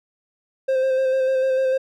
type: tone with vibrato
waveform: triangle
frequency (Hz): 525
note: C5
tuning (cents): +6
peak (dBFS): -15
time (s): 0.68-1.78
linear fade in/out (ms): 10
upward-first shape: square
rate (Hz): 6.7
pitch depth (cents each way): 17
effects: none